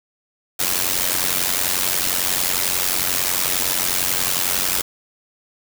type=noise with amplitude modulation; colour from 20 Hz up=white; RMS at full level=-17 dBFS; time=0.59-4.82 s; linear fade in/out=10 ms; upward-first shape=sine; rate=91.1 Hz; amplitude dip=80%; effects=none